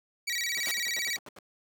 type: tone with vibrato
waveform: 20% pulse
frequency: 2093 Hz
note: C7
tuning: in tune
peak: -24 dBFS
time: 0.27-1.17 s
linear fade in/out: 10 ms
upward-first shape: square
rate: 18 Hz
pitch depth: 150 cents each way
type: noise with exponential growth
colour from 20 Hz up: white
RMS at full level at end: -31 dBFS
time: 0.53-0.71 s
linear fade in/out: 0 ms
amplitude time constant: 38 ms
type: noise bursts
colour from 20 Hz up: brown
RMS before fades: -36 dBFS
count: 9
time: 0.57-1.386 s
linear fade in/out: 0 ms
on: 24 ms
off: 75 ms
effects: high-pass 400 Hz 12 dB/octave